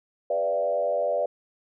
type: tone with frequency modulation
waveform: sine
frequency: 587.3 Hz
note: D5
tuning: in tune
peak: -22 dBFS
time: 0.3-1.26 s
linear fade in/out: 5 ms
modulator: 89.5 Hz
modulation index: 1.1
effects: none